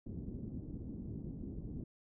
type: low-pass noise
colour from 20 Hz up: white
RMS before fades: -44 dBFS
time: 0.06-1.84 s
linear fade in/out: 5 ms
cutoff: 280 Hz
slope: 24 dB/octave
effects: none